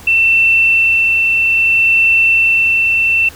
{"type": "tone with tremolo", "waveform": "sine", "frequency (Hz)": 2685, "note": "E7", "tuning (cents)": 31, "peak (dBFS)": -7, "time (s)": [0.07, 3.29], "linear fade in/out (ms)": 5, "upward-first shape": "sine", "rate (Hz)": 0.61, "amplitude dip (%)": 25, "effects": ["added 82 Hz sine -38 dBFS peak until 3.35 s", "pink hiss -37 dBFS RMS until 3.35 s"]}